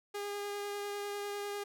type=tone with vibrato; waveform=sawtooth; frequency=407.5 Hz; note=G#4; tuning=33 cents flat; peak=-33 dBFS; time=0.14-1.64 s; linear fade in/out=10 ms; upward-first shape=sine; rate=10 Hz; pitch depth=10 cents each way; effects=none